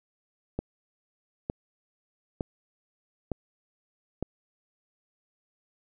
click train, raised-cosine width 2 ms, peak -16 dBFS, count 5, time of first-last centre 0.59-4.226 s, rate 1.1 Hz, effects none

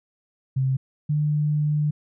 sine tone pair in turn, 132.5 / 149.67 Hz, C3 / D3, +22 / +33 cents, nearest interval major second, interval 211 cents, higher second, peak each -19 dBFS, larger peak neither, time 0.56-0.77 / 1.09-1.91 s, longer second, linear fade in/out 10 ms, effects none

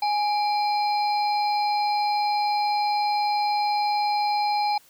harmonic tone with a mistuned harmonic, 830.6 Hz, G#5, in tune, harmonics 1 / 3 / 5 / 6, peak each -21 / -34 / -33 / -37 dBFS, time 0.02-4.78 s, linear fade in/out 5 ms, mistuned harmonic 3, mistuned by -91 cents, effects white hiss -56 dBFS RMS until 4.89 s

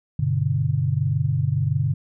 sine chord, G major, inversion none, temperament equal with one note detuned, 98 / 123.47 / 145.06 Hz, G2 / B2 / D3, 0 / 0 / -21 cents, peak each -25 / -23 / -22 dBFS, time 0.19-1.94 s, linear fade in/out 5 ms, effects none

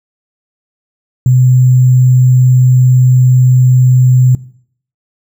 sine tone with sample-and-hold, 127.3 Hz, C3, 47 cents flat, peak -4 dBFS, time 1.26-4.35 s, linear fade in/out 2 ms, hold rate 7350 Hz, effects noise-tail reverb RT60 0.6 s tail -19 dB re dry

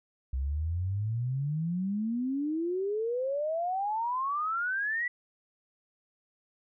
sine exponential sweep, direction up, 63.5 to 1980 Hz, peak -28 dBFS, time 0.33-5.08 s, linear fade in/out 5 ms, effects none

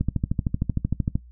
click train, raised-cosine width 5 ms, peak -10 dBFS, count 16, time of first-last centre 0.01-1.155 s, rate 13.1 Hz, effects noise-tail reverb RT60 0.1 s tail -18 dB re dry + added 60 Hz sine -44 dBFS peak until 1.31 s

